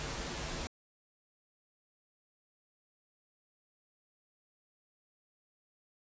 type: noise with comb filter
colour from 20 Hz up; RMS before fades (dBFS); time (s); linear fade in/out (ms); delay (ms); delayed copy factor
pink; -39; 0-0.67; 0; 10; -0.5
effects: resampled to 16000 Hz